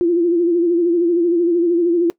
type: tone with vibrato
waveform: sine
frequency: 343.5 Hz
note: F4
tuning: 29 cents flat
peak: -12 dBFS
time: 0.01-2.1 s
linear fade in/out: 0 ms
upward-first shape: sine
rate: 13 Hz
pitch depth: 63 cents each way
effects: noise-tail reverb RT60 0.1 s tail -20 dB re dry